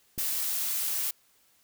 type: click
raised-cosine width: 3 ms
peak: -29 dBFS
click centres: 0.179 s
type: noise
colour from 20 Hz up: blue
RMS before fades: -30 dBFS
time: 0.18-1.11 s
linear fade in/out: 5 ms
effects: white hiss -65 dBFS RMS until 1.63 s